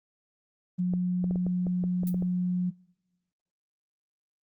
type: tone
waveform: sine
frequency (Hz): 180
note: F#3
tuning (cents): -47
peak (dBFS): -24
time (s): 0.78-2.71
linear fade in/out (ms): 20
type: clicks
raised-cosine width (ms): 2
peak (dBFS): -23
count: 10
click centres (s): 0.937 / 1.242 / 1.31 / 1.358 / 1.466 / 1.668 / 1.839 / 2.034 / 2.144 / 2.224
type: noise with exponential decay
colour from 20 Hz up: violet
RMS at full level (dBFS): -35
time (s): 2.07-2.16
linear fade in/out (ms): 1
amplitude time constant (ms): 19
effects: noise-tail reverb RT60 1.0 s tail -25 dB re dry + Opus 32 kbps